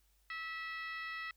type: harmonic tone with a mistuned harmonic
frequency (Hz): 651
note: E5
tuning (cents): -22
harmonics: 2 / 3 / 4 / 5 / 6 / 7 / 8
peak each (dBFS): -46 / -42 / -49 / -56 / -57 / -58 / -60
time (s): 0.3-1.31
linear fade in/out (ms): 2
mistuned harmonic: 7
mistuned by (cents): -89
effects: added 50 Hz sine -70 dBFS peak until 1.36 s + white hiss -75 dBFS RMS until 1.36 s